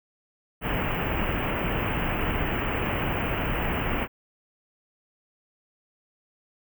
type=band-stop noise; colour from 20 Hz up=pink; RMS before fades=-27 dBFS; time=0.61-4.08 s; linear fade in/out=50 ms; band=3000 to 16000 Hz; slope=96 dB/octave; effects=none